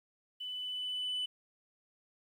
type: tone with level ramp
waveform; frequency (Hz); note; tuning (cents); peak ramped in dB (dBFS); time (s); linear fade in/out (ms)
sine; 2995; F#7; +20; -38 to -30; 0.4-1.26; 10
effects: tanh soft clip ceiling -31 dBFS + 11-bit